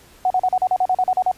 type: tone bursts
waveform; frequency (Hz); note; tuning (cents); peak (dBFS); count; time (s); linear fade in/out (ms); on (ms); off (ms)
sine; 740; F#5; 0; -14; 12; 0.25-1.315; 2; 53; 39
effects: pink hiss -49 dBFS RMS until 1.37 s + resampled to 32000 Hz